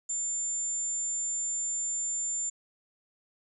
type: tone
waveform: sine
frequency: 7200 Hz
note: A8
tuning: 39 cents sharp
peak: -29 dBFS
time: 0.09-2.5 s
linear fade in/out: 10 ms
effects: none